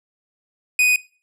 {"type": "tone", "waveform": "45% pulse", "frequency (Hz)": 2489, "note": "D#7", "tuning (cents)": 0, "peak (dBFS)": -13, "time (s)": [0.79, 0.96], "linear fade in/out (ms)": 2, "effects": ["noise-tail reverb RT60 0.4 s tail -21 dB re dry", "low-pass 12000 Hz 12 dB/octave"]}